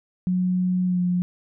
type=tone with pitch glide; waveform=sine; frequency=182.3 to 178.65 Hz; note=F#3 to F3; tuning=-25 to +40 cents; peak=-19 dBFS; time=0.27-1.22 s; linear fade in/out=0 ms; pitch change=-35 cents; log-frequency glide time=0.86-1 s; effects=none